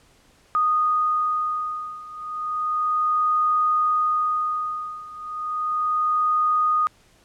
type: beating tone pair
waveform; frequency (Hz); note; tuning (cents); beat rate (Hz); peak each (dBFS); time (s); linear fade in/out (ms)
sine; 1237 / 1237.33; D#6 / D#6; -10 / -10; 0.33; -22 / -24; 0.55-6.87; 0
effects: pink hiss -57 dBFS RMS until 7.24 s + low-pass 10000 Hz 12 dB/octave